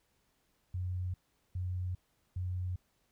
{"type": "tone bursts", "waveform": "sine", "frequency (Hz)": 90.9, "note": "F#2", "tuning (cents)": -30, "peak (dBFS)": -33, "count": 3, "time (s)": [0.74, 2.76], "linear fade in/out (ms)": 5, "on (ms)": 400, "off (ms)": 410, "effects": ["pink hiss -75 dBFS RMS until 3.11 s"]}